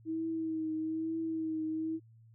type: tone with vibrato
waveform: sine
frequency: 320 Hz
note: D#4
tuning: 49 cents sharp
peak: -32 dBFS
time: 0.05-2 s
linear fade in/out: 50 ms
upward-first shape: triangle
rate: 1.1 Hz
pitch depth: 35 cents each way
effects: added 113 Hz sine -56 dBFS peak until 2.34 s